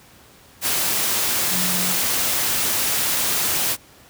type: tone in noise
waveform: sine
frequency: 182.6 Hz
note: F#3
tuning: 23 cents flat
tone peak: -28 dBFS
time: 1.49-1.96 s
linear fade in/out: 50 ms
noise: white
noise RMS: -21 dBFS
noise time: 0.61-3.77 s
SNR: -10 dB
effects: pink hiss -49 dBFS RMS until 4.09 s + high-pass 60 Hz 12 dB/octave